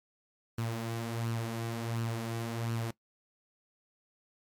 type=tone with flanger; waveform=sawtooth; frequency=115.1 Hz; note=A#2; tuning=22 cents flat; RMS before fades=-35 dBFS; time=0.58-2.91 s; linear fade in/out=5 ms; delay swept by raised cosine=0.69 to 6.09 ms; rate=1.4 Hz; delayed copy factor=+0.5; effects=noise-tail reverb RT60 0.1 s tail -20 dB re dry + MP3 96 kbps